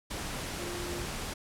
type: tone in noise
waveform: sine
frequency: 350.5 Hz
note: F4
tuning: 6 cents sharp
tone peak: -39 dBFS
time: 0.58-1.05 s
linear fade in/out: 10 ms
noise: pink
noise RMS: -37 dBFS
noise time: 0.1-1.34 s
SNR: -5 dB
effects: low-pass 11000 Hz 12 dB/octave